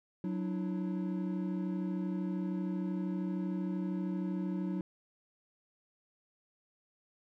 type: tone cluster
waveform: triangle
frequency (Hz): 184.6 / 297.5 / 330.4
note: F#3 / D4 / E4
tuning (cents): -4 / +22 / +4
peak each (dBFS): -32 / -38 / -39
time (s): 0.24-4.81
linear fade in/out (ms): 2
effects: none